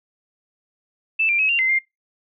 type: tone with pitch steps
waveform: sine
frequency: 2639 / 2375 / 2561 / 2773 / 2065 / 2109 Hz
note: E7 / D7 / D#7 / F7 / C7 / C7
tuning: +1 / +19 / +49 / -13 / -23 / +13 cents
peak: -16 dBFS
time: 1.19-1.79 s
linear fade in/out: 10 ms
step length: 100 ms
effects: noise-tail reverb RT60 0.2 s tail -23 dB re dry